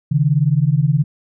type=beating tone pair; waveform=sine; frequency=137.4 / 156.4 Hz; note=C#3 / D#3; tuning=-15 / +9 cents; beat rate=19 Hz; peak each=-15 dBFS; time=0.11-1.04 s; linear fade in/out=10 ms; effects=none